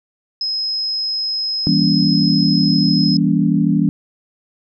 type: tone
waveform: sine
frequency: 5120 Hz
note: D#8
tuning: 49 cents sharp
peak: -18 dBFS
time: 0.41-3.17 s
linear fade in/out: 2 ms
type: chord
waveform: sine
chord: E diminished seventh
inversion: none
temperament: just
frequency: 164.81 / 197.78 / 237.3 / 284.8 Hz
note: E3 / G3 / Bb3 / Db4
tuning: 0 / +16 / +31 / +47 cents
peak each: -17 / -17 / -19 / -18 dBFS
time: 1.67-3.89 s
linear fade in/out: 0 ms
effects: none